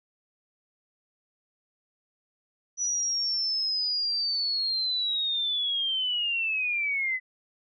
sine linear sweep, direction down, 5920 to 2000 Hz, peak -25 dBFS, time 2.77-7.2 s, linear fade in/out 50 ms, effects none

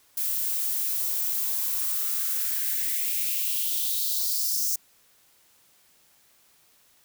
violet noise with high-pass filter sweep, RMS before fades -27 dBFS, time 0.17-4.76 s, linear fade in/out 5 ms, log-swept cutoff 390 to 5900 Hz, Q 3.7, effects white hiss -61 dBFS RMS until 7.04 s

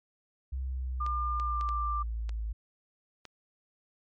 sine linear sweep, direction down, 66 to 53.8 Hz, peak -31 dBFS, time 0.52-2.53 s, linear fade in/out 10 ms
sine tone with pitch glide, 1200 to 1182.8 Hz, D6 to D6, +37 to +12 cents, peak -30 dBFS, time 1-2.03 s, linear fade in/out 10 ms, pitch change -25 cents, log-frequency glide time 1.42-1.66 s
clicks, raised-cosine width 0.2 ms, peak -27 dBFS, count 6, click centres 1.064 / 1.399 / 1.611 / 1.69 / 2.293 / 3.253 s
effects MP3 48 kbps

